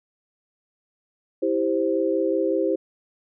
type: chord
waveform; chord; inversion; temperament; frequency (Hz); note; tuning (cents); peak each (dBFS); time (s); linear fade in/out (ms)
sine; C major; first; just; 327 / 392.4 / 523.3; E4 / G4 / C5; -14 / +2 / 0; -24; 1.42-2.76; 10
effects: none